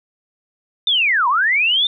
sine linear two-way sweep, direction down then up, 3635 to 932.3 to 3635 Hz, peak -13 dBFS, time 0.87-1.87 s, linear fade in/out 2 ms, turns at 1.28 s, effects none

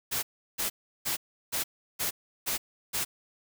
white noise bursts, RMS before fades -30 dBFS, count 7, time 0.11-3.05 s, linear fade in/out 20 ms, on 120 ms, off 350 ms, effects none

